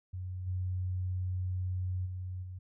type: tone with level steps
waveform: sine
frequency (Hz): 91.8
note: F#2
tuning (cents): -13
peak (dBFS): -36 / -31 / -36 / -40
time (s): 0.13-2.59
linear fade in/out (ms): 10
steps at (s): 0.46 / 2.05 / 2.42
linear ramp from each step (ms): 20
effects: none